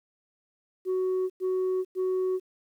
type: tone bursts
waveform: sine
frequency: 372 Hz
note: F#4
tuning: 9 cents sharp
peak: -22 dBFS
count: 3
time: 0.85-2.4 s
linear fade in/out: 50 ms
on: 450 ms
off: 100 ms
effects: tanh soft clip ceiling -23 dBFS + 10-bit